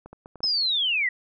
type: clicks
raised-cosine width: 1 ms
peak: -28 dBFS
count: 6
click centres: 0.06 / 0.13 / 0.259 / 0.357 / 0.405 / 0.442 s
type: linear sweep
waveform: sine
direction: down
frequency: 5274 to 1900 Hz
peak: -21 dBFS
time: 0.43-1.09 s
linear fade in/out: 5 ms
effects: none